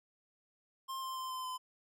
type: tone with pitch steps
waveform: square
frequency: 1059 / 1049.3 / 1039.6 / 1030 / 1020.6 Hz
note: C6 / C6 / C6 / C6 / C6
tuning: +21 / +5 / -11 / -28 / -43 cents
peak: -39 dBFS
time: 0.88-1.58 s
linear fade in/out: 20 ms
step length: 140 ms
effects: none